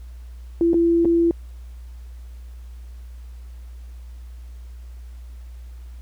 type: tone with dropouts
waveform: sine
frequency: 337.4 Hz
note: E4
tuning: 40 cents sharp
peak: -14 dBFS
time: 0.61-1.31 s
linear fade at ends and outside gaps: 1 ms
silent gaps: 0.733-0.742 / 1.048-1.054 s
effects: added 60 Hz sine -35 dBFS peak until 6.01 s + pink hiss -58 dBFS RMS until 6.01 s